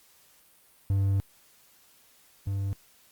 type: tone pair in turn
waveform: triangle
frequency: 98 / 98.44 Hz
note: G2 / G2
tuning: 0 / +8 cents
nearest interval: unison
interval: 8 cents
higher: second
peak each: -20 / -25 dBFS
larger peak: first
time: 0.9-1.2 / 2.47-2.73 s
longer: first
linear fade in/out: 0 ms
effects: white hiss -60 dBFS RMS until 3.11 s + Opus 48 kbps